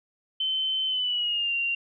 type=tone with pitch glide; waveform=sine; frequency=3071 to 2768 Hz; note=G7 to F7; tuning=-36 to -16 cents; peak=-24 dBFS; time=0.4-1.75 s; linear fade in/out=5 ms; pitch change=-180 cents; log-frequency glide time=0.87-1.54 s; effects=none

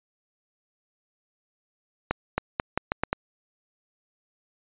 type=accelerating click train; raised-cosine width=0.5 ms; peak=-8 dBFS; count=7; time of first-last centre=2.11-3.13 s; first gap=270 ms; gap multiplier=0.81; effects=resampled to 8000 Hz

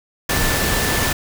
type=tone in noise; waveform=sine; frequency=1760 Hz; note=A6; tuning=in tune; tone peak=-26 dBFS; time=0.29-1.13 s; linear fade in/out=5 ms; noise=pink; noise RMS=-19 dBFS; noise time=0.29-1.13 s; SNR=-10 dB; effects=none

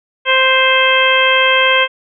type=harmonic tone with a mistuned harmonic; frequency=523.3 Hz; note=C5; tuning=in tune; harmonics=1 / 2 / 3 / 4 / 5 / 6; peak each=-16 / -16 / -16 / -16 / -16 / -16 dBFS; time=0.25-1.88 s; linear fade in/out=50 ms; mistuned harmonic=6; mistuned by=+20 cents; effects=none

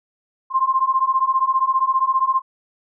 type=beating tone pair; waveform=sine; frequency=1046.5 / 1061.5 Hz; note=C6 / C6; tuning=0 / +25 cents; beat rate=15 Hz; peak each=-19 / -18 dBFS; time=0.5-2.42 s; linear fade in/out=50 ms; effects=none

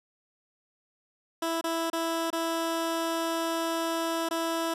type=tone with dropouts; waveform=15% pulse; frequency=330 Hz; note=E4; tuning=2 cents sharp; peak=-21 dBFS; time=1.42-4.74 s; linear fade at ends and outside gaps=5 ms; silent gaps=1.612-1.64 / 1.901-1.93 / 2.304-2.328 / 4.289-4.309 s; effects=resampled to 32000 Hz + 10-bit

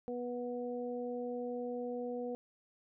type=harmonic tone; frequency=244.4 Hz; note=B3; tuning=18 cents flat; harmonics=1 / 2 / 3; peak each=-41 / -38 / -48 dBFS; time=0.08-2.35 s; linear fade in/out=0 ms; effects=none

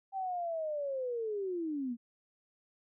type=linear sweep; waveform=sine; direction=down; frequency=784 to 227.5 Hz; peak=-33 dBFS; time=0.12-1.97 s; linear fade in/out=50 ms; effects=none

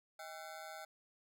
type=ring-modulated tone; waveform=25% pulse; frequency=714 Hz; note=F5; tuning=38 cents sharp; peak=-40 dBFS; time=0.19-0.85 s; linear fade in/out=5 ms; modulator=80.9 Hz; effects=none

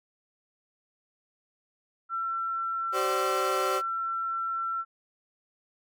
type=tone; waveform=sine; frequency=1348 Hz; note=E6; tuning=38 cents sharp; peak=-28 dBFS; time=2.09-4.85 s; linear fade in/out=50 ms
type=chord; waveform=30% pulse; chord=G suspended fourth; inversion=none; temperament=equal with one note detuned; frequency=381.9 / 523.3 / 587.3 Hz; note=G4 / C5 / D5; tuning=-45 / 0 / 0 cents; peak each=-28 / -29 / -31 dBFS; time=2.92-3.82 s; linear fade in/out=50 ms
effects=none

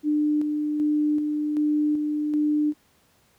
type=tone with tremolo; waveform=sine; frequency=299.5 Hz; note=D4; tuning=34 cents sharp; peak=-19 dBFS; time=0.03-2.74 s; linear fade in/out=50 ms; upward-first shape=square; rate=1.3 Hz; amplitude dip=35%; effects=pink hiss -62 dBFS RMS until 3.38 s + high-pass 60 Hz 12 dB/octave

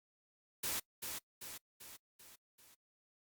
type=noise with echo; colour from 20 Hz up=white; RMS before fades=-38 dBFS; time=0.63-0.8 s; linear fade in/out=10 ms; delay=390 ms; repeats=5; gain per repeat=-5 dB; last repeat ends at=2.75 s; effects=noise-tail reverb RT60 0.1 s tail -24 dB re dry + Opus 48 kbps

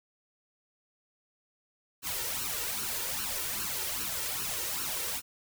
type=noise with flanger; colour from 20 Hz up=white; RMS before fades=-34 dBFS; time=2.02-5.22 s; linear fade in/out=50 ms; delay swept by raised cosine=0.71 to 2.21 ms; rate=2.5 Hz; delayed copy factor=+0.7; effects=none

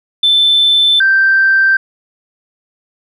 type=tone pair in turn; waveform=sine; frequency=3531 / 1565.6 Hz; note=A7 / G6; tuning=+5 / -3 cents; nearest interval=octave + major second; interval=1408 cents; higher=first; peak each=-6 dBFS; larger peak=neither; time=0.23-1 / 1-1.77 s; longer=neither; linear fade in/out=5 ms; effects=tanh soft clip ceiling -2 dBFS

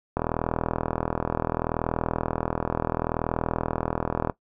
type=click train; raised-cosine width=1 ms; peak=-10 dBFS; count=169; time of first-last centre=0.17-4.298 s; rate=40.7 Hz; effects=noise-tail reverb RT60 0.1 s tail -17 dB re dry

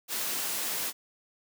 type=high-pass noise; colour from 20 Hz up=white; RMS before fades=-32 dBFS; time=0.08-0.93 s; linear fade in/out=50 ms; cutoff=180 Hz; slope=12 dB/octave; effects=none

